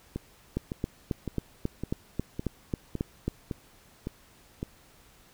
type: two click trains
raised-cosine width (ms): 3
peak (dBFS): -15 / -19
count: 11 / 9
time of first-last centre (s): 0.57-3.28 / 0.16-4.629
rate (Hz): 3.69 / 1.79
effects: pink hiss -58 dBFS RMS until 5.33 s